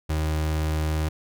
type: tone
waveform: 35% pulse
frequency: 77.78 Hz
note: D#2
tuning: in tune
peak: -21 dBFS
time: 0.09-1.09 s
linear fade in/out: 10 ms
effects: none